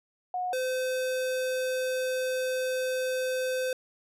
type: tone pair in turn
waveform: sine / square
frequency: 728 / 513.2 Hz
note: F#5 / C5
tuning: -28 / -34 cents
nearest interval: tritone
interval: 606 cents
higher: first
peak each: -28 dBFS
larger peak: neither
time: 0.34-0.53 / 0.53-3.73 s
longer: second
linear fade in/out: 2 ms
effects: resampled to 32000 Hz